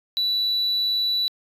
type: tone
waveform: sine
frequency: 3951 Hz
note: B7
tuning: in tune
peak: -18 dBFS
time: 0.17-1.28 s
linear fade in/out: 0 ms
effects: tanh soft clip ceiling -18 dBFS